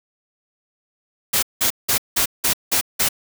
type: noise bursts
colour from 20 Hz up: white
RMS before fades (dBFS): -18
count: 7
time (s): 1.33-3.089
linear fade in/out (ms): 10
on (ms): 97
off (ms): 180
effects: none